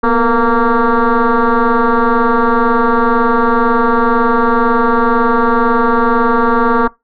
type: tone with frequency modulation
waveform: sine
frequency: 455 Hz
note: A#4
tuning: 42 cents flat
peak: -7 dBFS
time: 0.03-6.88 s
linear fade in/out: 10 ms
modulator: 233 Hz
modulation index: 4
effects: noise-tail reverb RT60 0.2 s tail -21 dB re dry + tanh soft clip ceiling -4 dBFS